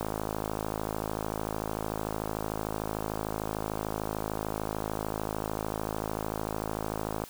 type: click train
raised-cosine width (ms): 1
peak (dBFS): -17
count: 387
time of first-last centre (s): 0.01-7.238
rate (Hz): 53.4
effects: white hiss -49 dBFS RMS until 7.29 s